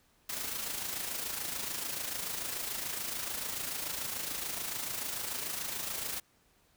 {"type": "noise with amplitude modulation", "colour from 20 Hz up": "white", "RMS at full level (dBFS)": -35, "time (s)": [0.29, 6.2], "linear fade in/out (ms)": 5, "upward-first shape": "sine", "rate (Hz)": 26.9, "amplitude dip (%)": 50, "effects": ["pink hiss -68 dBFS RMS until 6.76 s"]}